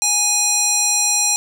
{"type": "tone with band-pass filter", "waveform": "square", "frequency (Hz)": 828, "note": "G#5", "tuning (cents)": -5, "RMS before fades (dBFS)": -17, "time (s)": [0.02, 1.36], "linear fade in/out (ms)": 0, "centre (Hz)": 6900, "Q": 3.4, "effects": []}